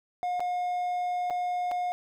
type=tone with dropouts; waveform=triangle; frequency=717 Hz; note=F5; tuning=45 cents sharp; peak=-25 dBFS; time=0.23-1.92 s; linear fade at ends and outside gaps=0 ms; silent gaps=0.396-0.404 / 1.3-1.306 / 1.713-1.717 s; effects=none